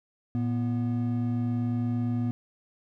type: tone pair together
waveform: triangle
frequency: 114.73 / 243.1 Hz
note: A#2 / B3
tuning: -27 / -27 cents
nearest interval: octave + minor second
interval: 1300 cents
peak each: -26 dBFS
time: 0.35-2.31 s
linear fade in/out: 0 ms
effects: none